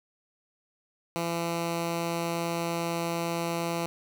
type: tone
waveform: 10% pulse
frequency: 168.8 Hz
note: E3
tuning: 41 cents sharp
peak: -20 dBFS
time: 1.16-3.86 s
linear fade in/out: 0 ms
effects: none